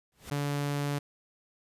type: noise with exponential growth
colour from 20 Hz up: pink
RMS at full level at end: -39 dBFS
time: 0.12-0.3 s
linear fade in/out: 1 ms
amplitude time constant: 39 ms
type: tone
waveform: sawtooth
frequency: 143.7 Hz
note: D3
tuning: 37 cents flat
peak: -25 dBFS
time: 0.31-0.99 s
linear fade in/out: 10 ms
effects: resampled to 32000 Hz